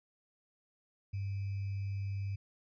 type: tone with sample-and-hold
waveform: sine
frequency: 98.8 Hz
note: G2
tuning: 14 cents sharp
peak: -34 dBFS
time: 1.13-2.36 s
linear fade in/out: 10 ms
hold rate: 2450 Hz
effects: resampled to 11025 Hz